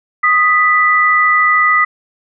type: tone pair together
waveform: sine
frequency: 1244.5 / 1975.5 Hz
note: D#6 / B6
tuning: 0 / 0 cents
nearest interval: minor sixth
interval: 800 cents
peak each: -11 dBFS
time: 0.23-1.85 s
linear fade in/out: 10 ms
effects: none